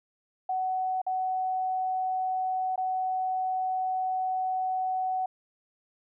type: tone with dropouts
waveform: sine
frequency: 748 Hz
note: F#5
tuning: 19 cents sharp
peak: -26 dBFS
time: 0.49-5.26 s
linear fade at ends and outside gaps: 5 ms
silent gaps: 1.017-1.065 / 2.759-2.777 s
effects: none